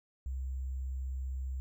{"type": "tone with sample-and-hold", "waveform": "sine", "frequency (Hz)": 65.4, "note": "C2", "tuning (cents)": 0, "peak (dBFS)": -34, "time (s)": [0.26, 1.6], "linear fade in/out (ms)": 0, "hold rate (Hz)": 7350, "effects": []}